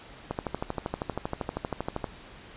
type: click train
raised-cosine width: 1 ms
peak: -15 dBFS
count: 23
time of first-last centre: 0.31-2.042 s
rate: 12.7 Hz
effects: pink hiss -48 dBFS RMS until 2.56 s + resampled to 8000 Hz